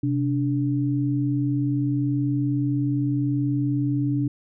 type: tone pair together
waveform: sine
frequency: 129.18 / 290 Hz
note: C3 / D4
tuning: -22 / -22 cents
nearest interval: octave + major second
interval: 1400 cents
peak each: -23 dBFS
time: 0.03-4.28 s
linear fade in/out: 5 ms
effects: none